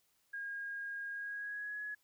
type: tone with pitch glide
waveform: sine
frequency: 1627 to 1687.3 Hz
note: G#6 to G#6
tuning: -36 to +27 cents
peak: -39 dBFS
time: 0.33-1.95 s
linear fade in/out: 10 ms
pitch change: +63 cents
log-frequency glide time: 1.11-1.83 s
effects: white hiss -75 dBFS RMS until 2.03 s